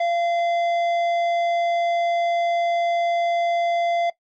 sine tone with tanh clipping, 687 Hz, F5, 29 cents flat, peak -21 dBFS, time 0-4.1 s, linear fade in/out 5 ms, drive 11 dB, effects noise-tail reverb RT60 0.1 s tail -18 dB re dry + Opus 32 kbps

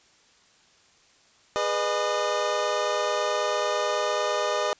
25% pulse chord, G# minor, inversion none, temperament equal with one note detuned, 415.3 / 493.9 / 608.4 Hz, G#4 / B4 / D#5, 0 / 0 / -39 cents, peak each -27 / -26 / -22 dBFS, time 1.56-4.73 s, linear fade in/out 0 ms, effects white hiss -59 dBFS RMS until 4.79 s + resampled to 16000 Hz

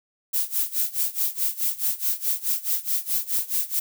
violet noise with tremolo, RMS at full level -22 dBFS, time 0.33-3.8 s, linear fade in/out 10 ms, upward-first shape sine, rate 4.7 Hz, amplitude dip 90%, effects none

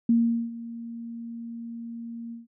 sine tone with ADSR envelope, 232.3 Hz, A#3, 6 cents flat, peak -16 dBFS, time 0.09-2.47 s, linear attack 4 ms, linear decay 410 ms, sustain -18 dB, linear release 150 ms, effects none

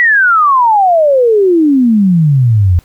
sine exponential sweep, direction down, 1975.5 to 83.6 Hz, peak -5 dBFS, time 0-2.79 s, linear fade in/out 0 ms, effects pink hiss -48 dBFS RMS until 2.84 s

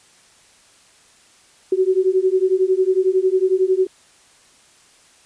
sine beating tone pair, 370 / 381 Hz, F#4 / G4, 0 / -49 cents, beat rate 11 Hz, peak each -17 dBFS, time 1.72-3.87 s, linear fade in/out 5 ms, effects white hiss -52 dBFS RMS until 5.25 s + resampled to 22050 Hz

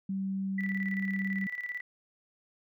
sine tone, 193.1 Hz, G3, 26 cents flat, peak -30 dBFS, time 0.09-1.47 s, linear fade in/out 5 ms
sine tone with tremolo, 1969 Hz, B6, 6 cents flat, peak -32 dBFS, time 0.58-1.81 s, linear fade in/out 5 ms, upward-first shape square, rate 18 Hz, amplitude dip 65%
effects none

